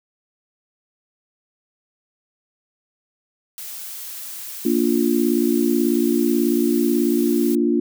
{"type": "noise", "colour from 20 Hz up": "blue", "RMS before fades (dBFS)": -33, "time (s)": [3.58, 7.55], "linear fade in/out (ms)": 0}
{"type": "chord", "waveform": "sine", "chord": "Bb major", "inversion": "none", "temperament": "just", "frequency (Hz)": [233.1, 291.4, 349.6], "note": ["Bb3", "D4", "F4"], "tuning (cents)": [0, -13, 2], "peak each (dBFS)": -20, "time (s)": [4.65, 7.8], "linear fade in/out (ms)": 5}
{"effects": []}